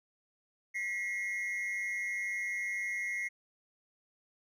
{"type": "tone pair together", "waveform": "triangle", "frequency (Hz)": [1941, 2143], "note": ["B6", "C7"], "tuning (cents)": [-31, 41], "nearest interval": "major second", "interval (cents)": 172, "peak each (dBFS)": [-36, -33], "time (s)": [0.74, 3.29], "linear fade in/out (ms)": 20, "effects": []}